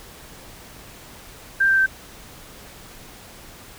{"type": "tone with pitch steps", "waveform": "sine", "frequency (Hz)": [1582, 1568.4, 1554.8], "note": ["G6", "G6", "G6"], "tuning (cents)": [15, 0, -15], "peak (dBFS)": -14, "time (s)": [1.6, 1.864], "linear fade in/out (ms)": 10, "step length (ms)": 88, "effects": ["pink hiss -43 dBFS RMS until 3.78 s"]}